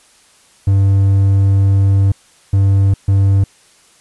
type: tone bursts at uneven times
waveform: triangle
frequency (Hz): 98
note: G2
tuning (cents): 0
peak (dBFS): -6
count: 3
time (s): 0.67-2.12 / 2.53-2.94 / 3.08-3.44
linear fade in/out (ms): 5
effects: white hiss -49 dBFS RMS until 4 s + resampled to 24000 Hz